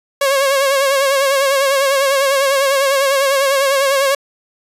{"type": "tone with vibrato", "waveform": "sawtooth", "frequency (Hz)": 548, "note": "C#5", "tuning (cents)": -20, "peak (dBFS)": -8, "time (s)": [0.21, 4.15], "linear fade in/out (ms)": 5, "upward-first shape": "sine", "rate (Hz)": 10, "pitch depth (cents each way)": 54, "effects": ["resampled to 32000 Hz"]}